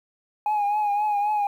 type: tone with vibrato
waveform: sine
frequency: 830.6 Hz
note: G#5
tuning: in tune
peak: -18 dBFS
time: 0.46-1.47 s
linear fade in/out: 2 ms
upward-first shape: triangle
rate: 3.8 Hz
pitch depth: 53 cents each way
effects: tanh soft clip ceiling -19 dBFS + 9-bit